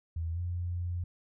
sine tone with pitch glide, 82.41 to 87.82 Hz, E2 to F2, 0 to +10 cents, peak -31 dBFS, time 0.16-1.04 s, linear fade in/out 5 ms, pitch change +110 cents, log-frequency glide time 0.33-0.39 s, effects none

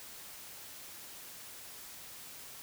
silence, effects white hiss -49 dBFS RMS until 2.62 s

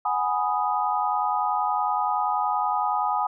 sine chord, G# minor seventh, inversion third, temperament equal, 740 / 830.6 / 987.8 / 1244.5 Hz, F#5 / G#5 / B5 / D#6, 0 / 0 / 0 / 0 cents, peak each -29 / -25 / -29 / -27 dBFS, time 0.05-3.27 s, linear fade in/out 5 ms, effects none

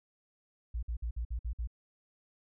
sine tone bursts, 57.9 Hz, A#1, 11 cents flat, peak -31 dBFS, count 7, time 0.74-1.674 s, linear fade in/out 10 ms, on 88 ms, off 53 ms, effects tanh soft clip ceiling -28 dBFS

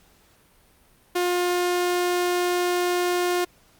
sawtooth tone, 355.6 Hz, F4, 31 cents sharp, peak -17 dBFS, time 1.15-3.45 s, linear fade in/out 10 ms, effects pink hiss -58 dBFS RMS until 3.79 s + Opus 48 kbps

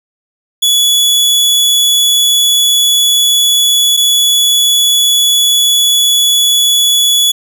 sawtooth tone pair in turn, 3407 / 3407 Hz, G#7 / G#7, +44 / +44 cents, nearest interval unison, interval 0 cents, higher neither, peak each -4 dBFS, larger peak neither, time 0.62-3.97 / 3.97-7.32 s, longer neither, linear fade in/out 10 ms, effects none

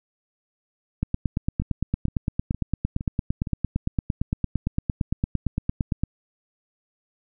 two click trains, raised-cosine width 5 ms, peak -10 / -18 dBFS, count 45 / 5, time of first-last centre 1.03-6.036 / 1.62-3.472 s, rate 8.79 / 2.16 Hz, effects none

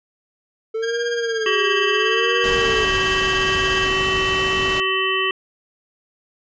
triangle tone with vibrato, 440 Hz, A4, in tune, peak -19 dBFS, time 0.74-2.85 s, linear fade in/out 10 ms, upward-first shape sine, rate 0.74 Hz, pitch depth 130 cents each way
sawtooth tone with tremolo, 1617 Hz, G#6, 47 cents flat, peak -19 dBFS, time 0.82-3.89 s, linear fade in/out 20 ms, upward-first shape sine, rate 17 Hz, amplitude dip 65%
harmonic tone, 379.9 Hz, F#4, 46 cents sharp, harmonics 1 / 3 / 5 / 7 / 8, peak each -24 / -24 / -24 / -24 / -24 dBFS, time 1.46-5.31 s, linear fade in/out 2 ms
pink noise, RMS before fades -27 dBFS, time 2.44-4.8 s, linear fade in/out 0 ms
effects resampled to 16000 Hz

